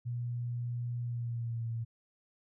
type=tone with pitch glide; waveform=sine; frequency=120.5 to 115.06 Hz; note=B2 to A#2; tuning=-42 to -22 cents; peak=-33 dBFS; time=0.05-1.85 s; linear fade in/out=20 ms; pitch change=-80 cents; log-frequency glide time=1.01-1.66 s; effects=none